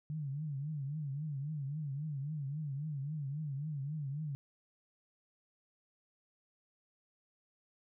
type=tone with vibrato; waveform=sine; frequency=145.5 Hz; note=D3; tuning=16 cents flat; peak=-36 dBFS; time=0.1-4.35 s; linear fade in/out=0 ms; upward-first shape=triangle; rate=3.7 Hz; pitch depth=160 cents each way; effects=none